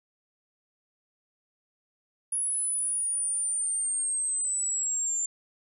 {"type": "linear sweep", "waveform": "sine", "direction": "down", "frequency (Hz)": [10380, 7200], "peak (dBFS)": -26, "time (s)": [2.32, 5.26], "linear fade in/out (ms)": 5, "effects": []}